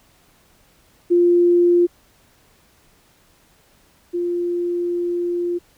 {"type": "tone pair in turn", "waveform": "sine", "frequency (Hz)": [349.2, 349.2], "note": ["F4", "F4"], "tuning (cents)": [0, 0], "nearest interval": "unison", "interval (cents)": 0, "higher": "neither", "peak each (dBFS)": [-11, -19], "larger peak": "first", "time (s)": [[1.1, 1.87], [4.13, 5.59]], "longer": "second", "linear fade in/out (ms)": 20, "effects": ["pink hiss -56 dBFS RMS until 5.77 s"]}